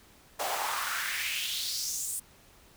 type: noise with high-pass filter sweep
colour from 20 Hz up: pink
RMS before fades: -33 dBFS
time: 0.39-2.2 s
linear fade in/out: 10 ms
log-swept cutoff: 600 to 9400 Hz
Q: 3.4
effects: pink hiss -58 dBFS RMS until 2.76 s